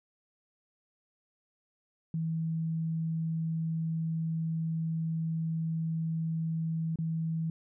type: tone with dropouts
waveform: sine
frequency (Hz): 162.2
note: E3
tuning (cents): -28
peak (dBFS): -29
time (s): 2.14-7.5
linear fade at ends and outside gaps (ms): 2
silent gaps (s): 6.958-6.987
effects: none